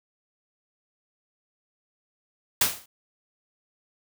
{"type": "noise with exponential decay", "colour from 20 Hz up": "white", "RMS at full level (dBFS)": -17, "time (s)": [2.61, 2.86], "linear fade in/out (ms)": 5, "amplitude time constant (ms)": 54, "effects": []}